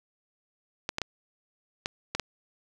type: clicks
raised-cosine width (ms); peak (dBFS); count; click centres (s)
0.2; -12; 6; 0.891 / 0.984 / 1.017 / 1.859 / 2.15 / 2.197
effects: none